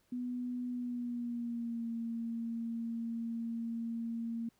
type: tone with pitch glide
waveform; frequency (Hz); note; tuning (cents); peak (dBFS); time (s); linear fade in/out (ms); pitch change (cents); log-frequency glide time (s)
sine; 246.9 to 230.4; B3 to A#3; 0 to -20; -35; 0.12-4.49; 5; -120; 0.69-1.89
effects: pink hiss -73 dBFS RMS until 4.59 s